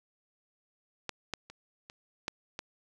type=clicks; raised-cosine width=0.2 ms; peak=-17 / -16 / -30 / -29 / -15 / -20 dBFS; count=6; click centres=1.093 / 1.337 / 1.5 / 1.899 / 2.281 / 2.591 s; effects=none